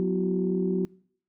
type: tone cluster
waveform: sine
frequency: 184.3 / 248 / 341 / 379.2 Hz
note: F#3 / B3 / F4 / F#4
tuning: -7 / +7 / -41 / +43 cents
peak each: -25 / -34 / -32 / -27 dBFS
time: 0-0.85 s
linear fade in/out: 0 ms
effects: noise-tail reverb RT60 0.6 s tail -24 dB re dry + tanh soft clip ceiling -13 dBFS